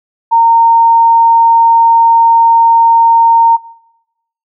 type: tone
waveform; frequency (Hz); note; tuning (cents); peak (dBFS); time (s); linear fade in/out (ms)
sine; 920; A#5; -23; -4; 0.31-3.57; 20
effects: noise-tail reverb RT60 0.9 s tail -21 dB re dry